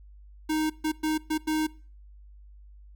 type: tone bursts at uneven times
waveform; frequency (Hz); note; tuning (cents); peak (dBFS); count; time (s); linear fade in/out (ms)
square; 311.1; D#4; 0; -25; 5; 0.49-0.7 / 0.84-0.92 / 1.03-1.18 / 1.3-1.38 / 1.47-1.67; 10
effects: noise-tail reverb RT60 0.4 s tail -22 dB re dry + added 50 Hz sine -47 dBFS peak until 2.95 s